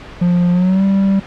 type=tone with pitch glide; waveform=triangle; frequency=176 to 195.28 Hz; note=F3 to G3; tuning=+14 to -6 cents; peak=-8 dBFS; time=0.21-1.2 s; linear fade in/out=10 ms; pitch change=+180 cents; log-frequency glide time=0.52-0.84 s; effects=pink hiss -34 dBFS RMS until 1.26 s + low-pass 3000 Hz 12 dB/octave